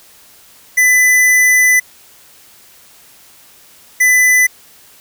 square tone pair in turn, 2001 / 2001 Hz, B6 / B6, +22 / +22 cents, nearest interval unison, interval 0 cents, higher neither, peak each -8 dBFS, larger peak neither, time 0.77-1.8 / 4-4.47 s, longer first, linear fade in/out 10 ms, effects white hiss -44 dBFS RMS until 5 s

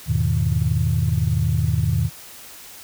sine chord, E major seventh, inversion none, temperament equal, 82.41 / 103.83 / 123.47 / 155.56 Hz, E2 / G#2 / B2 / D#3, 0 / 0 / 0 / 0 cents, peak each -22 dBFS, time 0.06-2.1 s, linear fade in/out 50 ms, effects tanh soft clip ceiling -8 dBFS + white hiss -41 dBFS RMS until 2.83 s

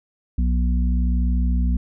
harmonic tone, 60.9 Hz, B1, 24 cents flat, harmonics 1 / 3 / 4, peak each -17 / -27 / -29 dBFS, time 0.38-1.77 s, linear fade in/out 5 ms, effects none

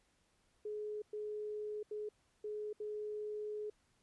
sine tone bursts at uneven times, 422.3 Hz, G#4, 29 cents sharp, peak -39 dBFS, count 5, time 0.65-1.02 / 1.13-1.83 / 1.91-2.09 / 2.44-2.73 / 2.8-3.7 s, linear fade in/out 5 ms, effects pink hiss -75 dBFS RMS until 4.02 s + resampled to 24000 Hz

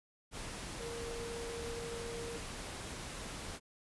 sine tone in noise, 466.7 Hz, A#4, 2 cents sharp, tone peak -42 dBFS, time 0.78-2.41 s, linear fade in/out 50 ms, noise pink, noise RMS -44 dBFS, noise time 0.31-3.6 s, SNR -1 dB, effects resampled to 24000 Hz

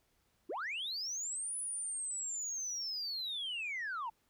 sine linear two-way sweep, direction up then down, 262.6 to 10000 to 853 Hz, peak -35 dBFS, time 0.49-4.1 s, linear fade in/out 10 ms, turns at 1.57 s, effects tanh soft clip ceiling -34 dBFS + pink hiss -75 dBFS RMS until 4.29 s

